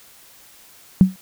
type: tone with exponential decay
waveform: sine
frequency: 187.3 Hz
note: F#3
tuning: 21 cents sharp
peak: -3 dBFS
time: 1.01-1.16 s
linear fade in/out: 0 ms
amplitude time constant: 31 ms
effects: white hiss -48 dBFS RMS until 1.21 s